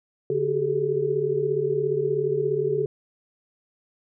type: tone cluster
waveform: sine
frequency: 143.8 / 376.8 / 391.6 / 428.6 Hz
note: D3 / F#4 / G4 / A4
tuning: -36 / +32 / -2 / -45 cents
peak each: -31 / -30 / -26 / -24 dBFS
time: 0.3-2.86 s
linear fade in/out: 2 ms
effects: none